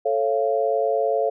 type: chord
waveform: sine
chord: A augmented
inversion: none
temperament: just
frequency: 440 / 550 / 687.5 Hz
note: A4 / C#5 / E#5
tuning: 0 / -14 / -27 cents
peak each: -23 dBFS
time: 0.05-1.3 s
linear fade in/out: 10 ms
effects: none